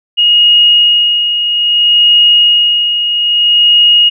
sine tone with tremolo, 2873 Hz, F7, 48 cents sharp, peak -3 dBFS, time 0.17-4.1 s, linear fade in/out 20 ms, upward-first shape sine, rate 0.61 Hz, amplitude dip 55%, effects none

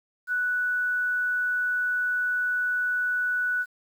sine tone, 1480 Hz, F#6, in tune, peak -23 dBFS, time 0.27-3.66 s, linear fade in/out 50 ms, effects 9-bit

